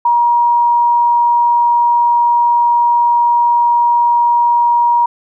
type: tone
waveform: sine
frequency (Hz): 951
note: A#5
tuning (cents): +34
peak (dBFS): -8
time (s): 0.05-5.06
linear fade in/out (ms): 5
effects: none